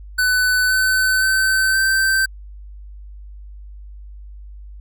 square tone with pitch steps, 1500 / 1517.4 / 1535.1 / 1552.9 Hz, F#6 / F#6 / G6 / G6, +23 / +43 / -37 / -17 cents, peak -15 dBFS, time 0.18-2.26 s, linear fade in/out 10 ms, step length 520 ms, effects added 50 Hz sine -34 dBFS peak until 4.8 s

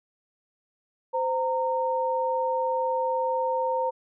sine tone pair together, 517.2 / 921 Hz, C5 / A#5, -20 / -21 cents, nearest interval minor seventh, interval 999 cents, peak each -26 dBFS, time 1.13-3.91 s, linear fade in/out 20 ms, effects none

